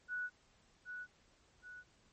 sine tone with echo, 1474 Hz, F#6, 7 cents flat, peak -37 dBFS, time 0.08-0.3 s, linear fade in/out 50 ms, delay 770 ms, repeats 2, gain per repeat -6 dB, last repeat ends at 1.84 s, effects pink hiss -70 dBFS RMS until 2.12 s + MP3 32 kbps

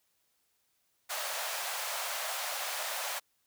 pink high-pass noise, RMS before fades -36 dBFS, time 1.09-3.2 s, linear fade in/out 20 ms, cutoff 570 Hz, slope 48 dB/octave, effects white hiss -75 dBFS RMS until 3.46 s

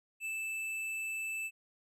sine tone with hard clipping, 2637 Hz, E7, in tune, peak -37 dBFS, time 0.2-1.51 s, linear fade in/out 50 ms, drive 9 dB, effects none

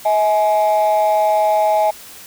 triangle ring-modulated tone, 740 Hz, F#5, in tune, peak -6 dBFS, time 0.05-1.91 s, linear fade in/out 10 ms, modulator 100 Hz, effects tanh soft clip ceiling -6 dBFS + white hiss -38 dBFS RMS until 2.26 s

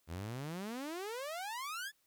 sawtooth exponential sweep, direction up, 77.78 to 1760 Hz, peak -36 dBFS, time 0.07-1.92 s, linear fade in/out 50 ms, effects white hiss -75 dBFS RMS until 2.06 s

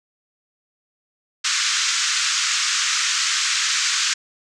white band-pass noise, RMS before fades -21 dBFS, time 1.44-4.14 s, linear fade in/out 10 ms, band 1200 to 7300 Hz, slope 48 dB/octave, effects none

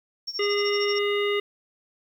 sine tone with tremolo, 5490 Hz, F8, 31 cents flat, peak -27 dBFS, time 0.27-0.99 s, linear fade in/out 10 ms, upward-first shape sine, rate 13 Hz, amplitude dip 85%
harmonic tone, 408.9 Hz, G#4, 27 cents flat, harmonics 1 / 3 / 5 / 7 / 9, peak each -23 / -33 / -30 / -32 / -38 dBFS, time 0.39-1.4 s, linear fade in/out 5 ms
effects 9-bit

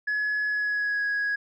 sine tone with pitch glide, 1695 to 1661.1 Hz, G#6 to G#6, +35 to 0 cents, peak -22 dBFS, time 0.07-1.36 s, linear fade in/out 10 ms, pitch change -35 cents, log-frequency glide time 0.47-1.04 s, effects tanh soft clip ceiling -22 dBFS

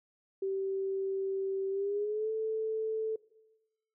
sine tone with pitch glide, 387.1 to 439.6 Hz, G4 to A4, -22 to -2 cents, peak -30 dBFS, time 0.42-3.16 s, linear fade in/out 5 ms, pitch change +220 cents, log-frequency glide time 1.7-2.3 s, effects noise-tail reverb RT60 1.0 s tail -20 dB re dry

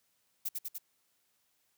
violet noise with echo, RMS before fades -34 dBFS, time 0.45-0.49 s, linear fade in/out 10 ms, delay 98 ms, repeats 3, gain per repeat -2 dB, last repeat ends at 0.784 s, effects white hiss -75 dBFS RMS until 1.77 s + high-pass 60 Hz 12 dB/octave

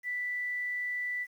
sine tone with quantisation, 1975.5 Hz, B6, in tune, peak -31 dBFS, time 0.03-1.27 s, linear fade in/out 50 ms, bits 10, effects none

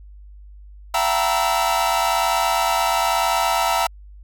45% pulse tone cluster, 677 / 766 / 900 / 961 / 1317 Hz, E5 / G5 / A5 / B5 / E6, +46 / -40 / +39 / -48 / -2 cents, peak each -24 dBFS, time 0.94-3.87 s, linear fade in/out 5 ms, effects added 50 Hz sine -39 dBFS peak until 4.23 s

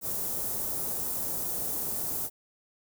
white band-stop noise, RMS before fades -32 dBFS, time 0.01-2.3 s, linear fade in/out 50 ms, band 680 to 10000 Hz, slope 12 dB/octave, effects none

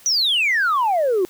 sine exponential sweep, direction down, 6060 to 349.2 Hz, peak -14 dBFS, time 0.06-1.25 s, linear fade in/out 0 ms, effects tanh soft clip ceiling -13 dBFS + white hiss -48 dBFS RMS until 1.29 s

